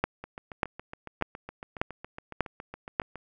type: two click trains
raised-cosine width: 0.5 ms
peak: -24 / -9 dBFS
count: 22 / 6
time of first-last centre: 0.24-3.157 / 0.04-2.999 s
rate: 7.2 / 1.69 Hz
effects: none